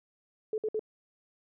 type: tone bursts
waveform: sine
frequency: 433 Hz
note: A4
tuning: 28 cents flat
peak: -28 dBFS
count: 3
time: 0.53-0.794 s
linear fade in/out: 2 ms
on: 50 ms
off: 57 ms
effects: none